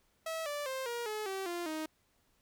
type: tone with pitch steps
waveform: sawtooth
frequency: 648 / 584 / 526.3 / 474.4 / 427.5 / 385.3 / 347.3 / 313 Hz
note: E5 / D5 / C5 / A#4 / A4 / G4 / F4 / D#4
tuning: -30 / -10 / +10 / +30 / -50 / -30 / -10 / +10 cents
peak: -32 dBFS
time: 0.26-1.86 s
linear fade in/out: 5 ms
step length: 200 ms
effects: pink hiss -73 dBFS RMS until 2.41 s